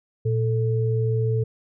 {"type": "tone pair together", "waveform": "sine", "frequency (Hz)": [116.84, 440], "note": ["A#2", "A4"], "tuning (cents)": [4, 0], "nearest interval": "octave + major seventh", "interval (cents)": 2296, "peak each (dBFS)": [-20, -26], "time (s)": [0.25, 1.44], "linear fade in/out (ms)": 10, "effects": []}